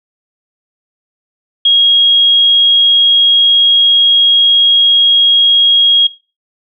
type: tone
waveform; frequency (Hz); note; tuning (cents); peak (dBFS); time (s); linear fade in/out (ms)
sine; 3281; G#7; -22; -5; 1.65-6.07; 5
effects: noise-tail reverb RT60 0.3 s tail -18 dB re dry